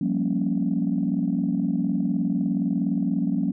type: chord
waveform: sine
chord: G half-diminished seventh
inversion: third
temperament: equal with one note detuned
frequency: 176.44 / 196 / 233.1 / 277.2 Hz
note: F3 / G3 / Bb3 / Db4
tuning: +18 / 0 / 0 / 0 cents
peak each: -26 dBFS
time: 0.01-3.52 s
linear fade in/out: 5 ms
effects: tanh soft clip ceiling -13 dBFS